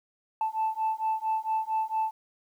sine beating tone pair, 877 / 881.4 Hz, A5 / A5, -6 / +3 cents, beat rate 4.4 Hz, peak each -28 dBFS, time 0.41-2.11 s, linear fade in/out 2 ms, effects tanh soft clip ceiling -21 dBFS + 10-bit

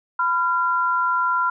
sine tone pair together, 1001 / 1380.3 Hz, B5 / F6, +23 / -21 cents, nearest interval tritone, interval 556 cents, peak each -21 / -20 dBFS, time 0.19-1.5 s, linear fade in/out 5 ms, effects none

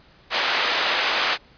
white band-pass noise, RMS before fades -22 dBFS, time 0.3-1.38 s, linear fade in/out 50 ms, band 520 to 3400 Hz, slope 12 dB/octave, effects pink hiss -53 dBFS RMS until 1.57 s + resampled to 11025 Hz

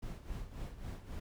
brown noise with tremolo, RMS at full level -41 dBFS, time 0.02-1.2 s, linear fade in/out 10 ms, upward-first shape sine, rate 3.7 Hz, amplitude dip 70%, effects none

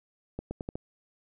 accelerating click train, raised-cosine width 2 ms, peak -21 dBFS, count 5, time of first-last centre 0.39-0.755 s, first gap 120 ms, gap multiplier 0.82, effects none

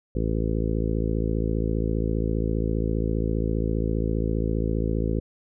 harmonic tone, 55 Hz, A1, in tune, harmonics 1 / 2 / 3 / 4 / 5 / 6 / 7 / 8 / 9, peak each -26 / -29 / -31 / -32 / -33 / -34 / -34 / -35 / -36 dBFS, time 0.15-5.2 s, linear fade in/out 5 ms, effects none

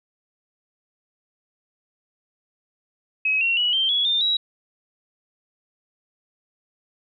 sine tone with pitch steps, 2552 / 2735 / 2931 / 3142 / 3367 / 3609 / 3868 Hz, D#7 / F7 / F#7 / G7 / G#7 / A7 / B7, +43 / -37 / -17 / +3 / +23 / +43 / -37 cents, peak -18 dBFS, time 3.25-4.37 s, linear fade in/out 5 ms, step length 160 ms, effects none

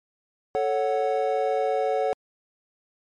triangle chord, F# minor, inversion first, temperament equal, 440 / 554.4 / 740 Hz, A4 / C#5 / F#5, 0 / 0 / 0 cents, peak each -24 dBFS, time 0.55-2.13 s, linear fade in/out 0 ms, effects MP3 48 kbps

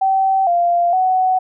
sine tone with pitch steps, 770 / 694 / 746 Hz, G5 / F5 / F#5, -31 / -11 / +14 cents, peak -12 dBFS, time 0.01-1.39 s, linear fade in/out 10 ms, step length 460 ms, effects none

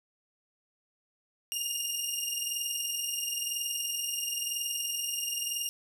15% pulse tone pair together, 2814 / 2835 Hz, F7 / F7, +12 / +25 cents, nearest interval unison, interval 13 cents, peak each -27 dBFS, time 1.52-5.69 s, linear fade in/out 0 ms, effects none

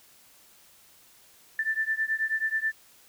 sine beating tone pair, 1766 / 1775.3 Hz, A6 / A6, +6 / +15 cents, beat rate 9.3 Hz, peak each -28 / -29 dBFS, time 1.59-2.72 s, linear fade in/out 2 ms, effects white hiss -57 dBFS RMS until 3.08 s

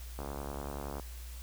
click train, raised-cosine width 1 ms, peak -26 dBFS, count 58, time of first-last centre 0.19-0.997 s, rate 70.6 Hz, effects added 60 Hz sine -42 dBFS peak until 1.42 s + white hiss -53 dBFS RMS until 1.42 s

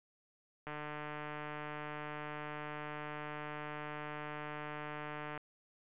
click train, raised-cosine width 0.5 ms, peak -28 dBFS, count 707, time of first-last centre 0.67-5.377 s, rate 150 Hz, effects resampled to 8000 Hz

